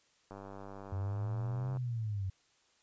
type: click train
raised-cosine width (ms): 1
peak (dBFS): -33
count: 145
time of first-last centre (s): 0.31-1.77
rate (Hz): 98.6
type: linear two-way sweep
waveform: sine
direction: up then down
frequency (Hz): 92.4 to 130.81 to 92.4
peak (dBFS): -33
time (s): 0.92-2.3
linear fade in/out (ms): 5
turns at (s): 1.73
effects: white hiss -70 dBFS RMS until 2.82 s + resampled to 16000 Hz